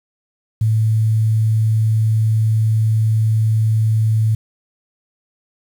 sine tone with quantisation, 110 Hz, A2, in tune, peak -12 dBFS, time 0.61-4.35 s, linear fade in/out 5 ms, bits 7, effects none

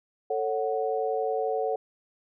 sine chord, F# minor, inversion first, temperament just, 444 / 555 / 740 Hz, A4 / C#5 / F#5, +16 / +2 / 0 cents, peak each -28 / -31 / -30 dBFS, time 0.3-1.76 s, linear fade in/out 5 ms, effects none

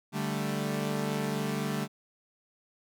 sawtooth chord, D suspended fourth, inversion none, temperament equal, 146.83 / 196 / 220 Hz, D3 / G3 / A3, 0 / 0 / 0 cents, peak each -30 dBFS, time 0.12-1.88 s, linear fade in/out 50 ms, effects none

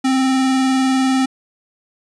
square tone with vibrato, 262.8 Hz, C4, 8 cents sharp, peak -14 dBFS, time 0.04-1.26 s, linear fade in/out 10 ms, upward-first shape square, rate 20 Hz, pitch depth 19 cents each way, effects resampled to 22050 Hz

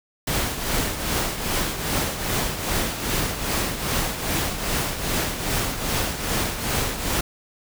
pink noise with tremolo, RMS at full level -22 dBFS, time 0.27-7.21 s, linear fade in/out 5 ms, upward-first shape triangle, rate 2.5 Hz, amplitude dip 65%, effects none

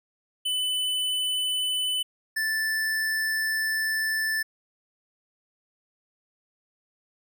square tone pair in turn, 3004 / 1759.6 Hz, F#7 / A6, +26 / 0 cents, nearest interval major sixth, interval 926 cents, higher first, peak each -25 dBFS, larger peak neither, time 0.45-2.03 / 2.36-4.43 s, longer second, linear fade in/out 10 ms, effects none

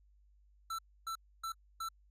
square tone bursts, 1334 Hz, E6, 20 cents sharp, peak -38 dBFS, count 4, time 0.7-1.888 s, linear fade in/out 5 ms, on 87 ms, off 280 ms, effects added 50 Hz sine -63 dBFS peak until 2.1 s + AAC 48 kbps

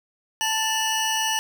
25% pulse tone pair together, 883 / 2922 Hz, A5 / F#7, +6 / -22 cents, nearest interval octave + major sixth, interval 2072 cents, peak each -21 dBFS, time 0.41-1.39 s, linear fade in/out 0 ms, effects none

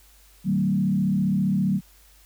sine tone with frequency modulation, 191.3 Hz, G3, 42 cents flat, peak -19 dBFS, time 0.44-1.81 s, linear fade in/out 50 ms, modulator 35 Hz, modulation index 1, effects added 50 Hz sine -54 dBFS peak until 2.25 s + white hiss -56 dBFS RMS until 2.25 s

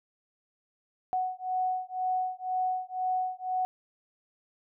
sine beating tone pair, 740 / 742 Hz, F#5 / F#5, 0 / +5 cents, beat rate 2 Hz, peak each -31 dBFS, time 1.13-3.65 s, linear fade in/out 0 ms, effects none

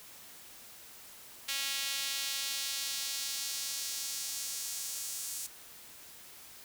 sawtooth tone with high-pass filter sweep, 274.8 Hz, C#4, 15 cents flat, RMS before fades -37 dBFS, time 1.48-5.47 s, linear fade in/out 10 ms, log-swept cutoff 3000 to 7600 Hz, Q 1.2, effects white hiss -52 dBFS RMS until 6.64 s

